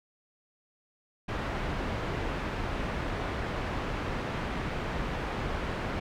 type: low-pass noise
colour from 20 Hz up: pink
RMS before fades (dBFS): -33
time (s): 1.28-6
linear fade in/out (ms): 10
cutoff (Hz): 2200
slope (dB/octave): 12
effects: none